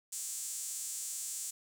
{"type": "tone with high-pass filter", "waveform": "sawtooth", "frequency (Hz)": 261.6, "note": "C4", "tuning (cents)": 0, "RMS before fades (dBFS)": -40, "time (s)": [0.12, 1.51], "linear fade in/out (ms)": 10, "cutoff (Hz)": 7600, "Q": 3.2, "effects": []}